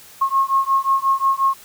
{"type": "beating tone pair", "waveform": "sine", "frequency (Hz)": [1080, 1085.6], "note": ["C#6", "C#6"], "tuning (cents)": [-45, -36], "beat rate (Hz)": 5.6, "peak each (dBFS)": -18, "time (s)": [0.21, 1.54], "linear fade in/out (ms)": 10, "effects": ["white hiss -44 dBFS RMS until 1.64 s"]}